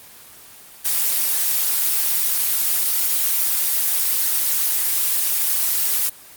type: noise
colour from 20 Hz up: blue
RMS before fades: -19 dBFS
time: 0.84-6.1 s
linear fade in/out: 20 ms
effects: white hiss -43 dBFS RMS until 6.36 s + Opus 24 kbps